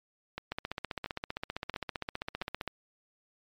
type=two click trains; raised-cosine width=0.3 ms; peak=-20 / -18 dBFS; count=4 / 34; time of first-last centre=0.38-2.421 / 0.52-2.677 s; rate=1.47 / 15.3 Hz; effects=MP3 96 kbps